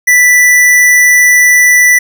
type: tone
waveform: square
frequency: 1975.5 Hz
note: B6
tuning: in tune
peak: -4 dBFS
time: 0.07-1.99 s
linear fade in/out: 10 ms
effects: none